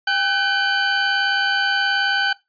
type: tone pair together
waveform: sawtooth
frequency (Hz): 798.9 / 1519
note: G5 / F#6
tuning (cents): +33 / +45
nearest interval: major seventh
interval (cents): 1112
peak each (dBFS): -20 / -14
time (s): 0.07-2.33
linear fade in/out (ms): 5
effects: noise-tail reverb RT60 0.2 s tail -19 dB re dry + resampled to 11025 Hz